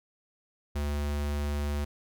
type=tone; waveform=square; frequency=72.8 Hz; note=D2; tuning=15 cents flat; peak=-29 dBFS; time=0.75-1.85 s; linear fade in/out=10 ms; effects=none